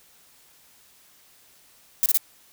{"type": "noise bursts", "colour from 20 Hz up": "violet", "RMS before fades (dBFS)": -19, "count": 3, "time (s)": [2.03, 2.173], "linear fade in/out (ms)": 0, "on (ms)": 29, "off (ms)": 28, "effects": ["white hiss -56 dBFS RMS until 2.52 s"]}